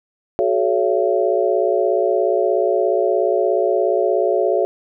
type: tone cluster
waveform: sine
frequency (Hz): 372.4 / 429.3 / 560 / 675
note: F#4 / A4 / C#5 / E5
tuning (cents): +11 / -43 / +18 / +41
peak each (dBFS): -20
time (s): 0.39-4.65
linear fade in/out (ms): 0
effects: none